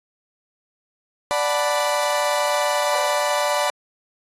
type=chord; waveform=35% pulse; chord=B minor seventh; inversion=first; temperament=equal; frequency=587.3 / 740 / 880 / 987.8 Hz; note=D5 / F#5 / A5 / B5; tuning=0 / 0 / 0 / 0 cents; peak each=-20 / -26 / -26 / -23 dBFS; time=1.31-3.7 s; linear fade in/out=0 ms
type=tone with exponential decay; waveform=sawtooth; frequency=512 Hz; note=C5; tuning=38 cents flat; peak=-26 dBFS; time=2.95-3.6 s; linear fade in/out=2 ms; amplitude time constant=140 ms
effects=AAC 32 kbps